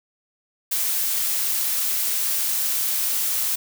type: noise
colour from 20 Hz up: blue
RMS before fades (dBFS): -23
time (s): 0.71-3.56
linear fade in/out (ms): 10
effects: none